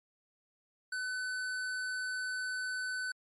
triangle tone with hard clipping, 1508 Hz, F#6, 32 cents sharp, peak -36 dBFS, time 0.92-3.12 s, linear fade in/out 5 ms, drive 18 dB, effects MP3 48 kbps

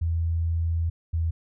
sine tone pair in turn, 83 / 82.19 Hz, E2 / E2, +12 / -5 cents, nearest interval unison, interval 17 cents, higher first, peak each -22 dBFS, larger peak neither, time 0.01-0.9 / 1.13-1.31 s, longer first, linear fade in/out 10 ms, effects none

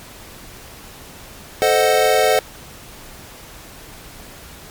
square chord, A diminished seventh, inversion none, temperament equal with one note detuned, 438.5 / 523.3 / 622.3 / 740 Hz, A4 / C5 / Eb5 / Gb5, -6 / 0 / 0 / 0 cents, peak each -19 dBFS, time 1.62-2.39 s, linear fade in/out 0 ms, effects pink hiss -39 dBFS RMS until 4.7 s + MP3 96 kbps

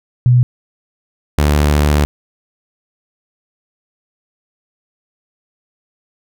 sine / sawtooth tone pair in turn, 123.47 / 73.82 Hz, B2 / D2, 0 / +9 cents, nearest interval major sixth, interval 891 cents, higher first, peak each -6 dBFS, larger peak neither, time 0.26-0.43 / 1.38-2.05 s, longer second, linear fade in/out 0 ms, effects none

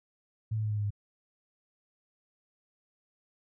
sine tone with pitch steps, 110 / 108.42 / 106.87 / 105.34 / 103.83 / 102.34 Hz, A2 / A2 / A2 / G#2 / G#2 / G#2, 0 / -25 / -50 / +25 / 0 / -25 cents, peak -28 dBFS, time 0.51-0.906 s, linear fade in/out 10 ms, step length 66 ms, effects none

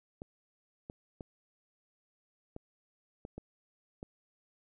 clicks, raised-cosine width 2 ms, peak -29 dBFS, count 7, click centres 0.219 / 0.899 / 1.208 / 2.564 / 3.251 / 3.38 / 4.029 s, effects none

